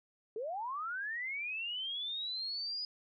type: linear sweep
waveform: sine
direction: up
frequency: 410.9 to 4978 Hz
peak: -36 dBFS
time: 0.36-2.85 s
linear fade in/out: 2 ms
effects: none